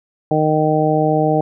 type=harmonic tone; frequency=154.5 Hz; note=D#3; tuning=12 cents flat; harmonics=1 / 2 / 3 / 4 / 5; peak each=-19 / -19 / -19 / -19 / -19 dBFS; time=0.31-1.41 s; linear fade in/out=2 ms; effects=none